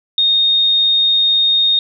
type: tone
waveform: sine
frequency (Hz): 3698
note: A#7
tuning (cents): -15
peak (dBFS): -10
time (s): 0.18-1.79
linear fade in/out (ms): 2
effects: none